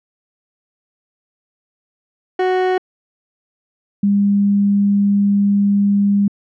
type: tone pair in turn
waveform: 30% pulse / sine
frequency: 370 / 201.5 Hz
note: F#4 / G3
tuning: 0 / +48 cents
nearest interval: major seventh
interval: 1052 cents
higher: first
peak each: -11 / -11 dBFS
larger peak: neither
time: 2.39-2.78 / 4.03-6.28 s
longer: second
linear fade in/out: 5 ms
effects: low-pass 2000 Hz 12 dB/octave